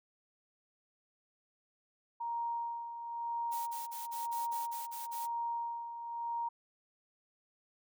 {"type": "tone with tremolo", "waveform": "sine", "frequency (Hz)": 936, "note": "A#5", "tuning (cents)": 7, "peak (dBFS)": -33, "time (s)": [2.2, 6.49], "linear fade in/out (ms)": 10, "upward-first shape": "sine", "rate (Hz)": 1, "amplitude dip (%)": 60}
{"type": "noise bursts", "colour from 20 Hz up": "blue", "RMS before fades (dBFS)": -46, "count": 9, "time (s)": [3.51, 5.27], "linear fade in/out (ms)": 20, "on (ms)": 160, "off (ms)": 40}
{"effects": []}